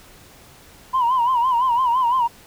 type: tone with vibrato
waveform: sine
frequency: 987.8 Hz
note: B5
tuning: in tune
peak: -14 dBFS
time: 0.93-2.28 s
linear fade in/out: 20 ms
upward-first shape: sine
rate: 5.9 Hz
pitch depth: 110 cents each way
effects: tanh soft clip ceiling -12 dBFS + pink hiss -47 dBFS RMS until 2.46 s